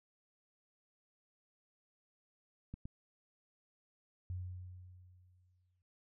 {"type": "clicks", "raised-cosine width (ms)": 5, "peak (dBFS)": [-32, -32], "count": 2, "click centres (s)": [2.74, 2.855]}
{"type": "tone with exponential decay", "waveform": "sine", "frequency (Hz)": 90.8, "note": "F#2", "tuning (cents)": -32, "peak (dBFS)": -37, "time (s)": [4.3, 5.82], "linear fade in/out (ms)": 0, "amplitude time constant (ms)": 330}
{"effects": []}